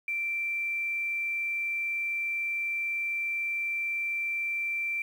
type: tone with quantisation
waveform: sine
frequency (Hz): 2349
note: D7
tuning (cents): 0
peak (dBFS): -28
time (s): 0.08-5.02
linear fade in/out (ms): 2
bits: 9
effects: none